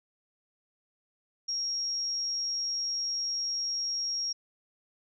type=tone; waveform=sine; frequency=5590 Hz; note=F8; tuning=1 cent sharp; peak=-29 dBFS; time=1.48-4.33 s; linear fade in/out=10 ms; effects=none